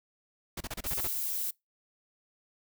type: noise bursts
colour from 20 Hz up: pink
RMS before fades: -37 dBFS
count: 8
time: 0.57-1.075 s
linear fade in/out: 5 ms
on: 36 ms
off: 31 ms
type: noise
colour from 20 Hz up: violet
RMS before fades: -33 dBFS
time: 0.86-1.51 s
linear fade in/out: 10 ms
effects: noise-tail reverb RT60 0.2 s tail -26 dB re dry